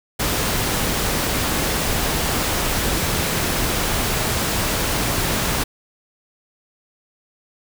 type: noise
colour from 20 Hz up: pink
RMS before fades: -21 dBFS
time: 0.19-5.64 s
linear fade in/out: 10 ms
effects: none